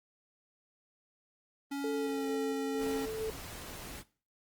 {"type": "tone with pitch glide", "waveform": "square", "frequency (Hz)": [280, 271.9], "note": ["C#4", "C#4"], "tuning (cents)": [18, -33], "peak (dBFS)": -35, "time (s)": [1.71, 3.06], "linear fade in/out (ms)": 10, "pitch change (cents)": -51, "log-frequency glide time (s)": [1.92, 2.28]}
{"type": "tone with tremolo", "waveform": "sine", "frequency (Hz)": 440, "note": "A4", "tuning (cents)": 0, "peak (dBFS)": -32, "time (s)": [1.84, 3.3], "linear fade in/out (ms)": 2, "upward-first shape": "square", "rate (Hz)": 2.2, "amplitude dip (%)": 30}
{"type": "noise", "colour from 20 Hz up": "pink", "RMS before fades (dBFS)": -45, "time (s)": [2.78, 4.04], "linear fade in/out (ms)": 50}
{"effects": ["noise-tail reverb RT60 0.4 s tail -19 dB re dry", "Opus 24 kbps"]}